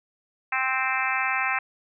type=harmonic tone; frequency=261.6 Hz; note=C4; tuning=in tune; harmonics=3 / 4 / 5 / 6 / 7 / 8 / 9 / 10; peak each=-31 / -31 / -31 / -31 / -31 / -31 / -31 / -31 dBFS; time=0.52-1.59 s; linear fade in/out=5 ms; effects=none